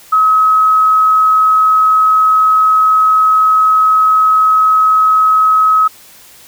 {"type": "tone", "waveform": "sine", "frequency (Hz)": 1278, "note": "D#6", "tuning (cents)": 46, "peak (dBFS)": -6, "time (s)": [0.12, 5.88], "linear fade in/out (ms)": 10, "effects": ["white hiss -40 dBFS RMS until 6.47 s"]}